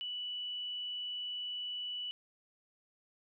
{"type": "tone", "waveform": "sine", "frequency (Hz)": 2960, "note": "F#7", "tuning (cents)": 0, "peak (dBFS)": -37, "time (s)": [0.01, 2.11], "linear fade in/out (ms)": 0, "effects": []}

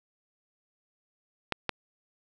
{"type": "clicks", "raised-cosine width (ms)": 0.3, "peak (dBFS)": -11, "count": 2, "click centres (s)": [1.523, 1.693], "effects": []}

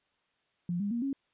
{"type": "tone with pitch steps", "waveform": "sine", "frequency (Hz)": [174.61, 202.9, 235.8, 274], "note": ["F3", "G#3", "A#3", "C#4"], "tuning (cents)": [0, -40, 20, -20], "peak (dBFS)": -29, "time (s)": [0.69, 1.13], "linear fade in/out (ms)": 2, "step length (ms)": 110, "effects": ["white hiss -74 dBFS RMS until 1.33 s", "resampled to 8000 Hz"]}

